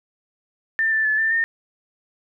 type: tone with pitch steps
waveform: sine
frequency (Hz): 1791 / 1766 / 1729 / 1782 / 1824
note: A6 / A6 / A6 / A6 / A#6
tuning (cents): +30 / +6 / -31 / +22 / -38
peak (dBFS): -17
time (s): 0.79-1.44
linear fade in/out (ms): 0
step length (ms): 130
effects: none